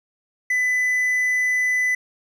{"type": "tone", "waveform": "triangle", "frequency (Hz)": 2000, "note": "B6", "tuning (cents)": 21, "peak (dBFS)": -16, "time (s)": [0.5, 1.95], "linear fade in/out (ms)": 5, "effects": []}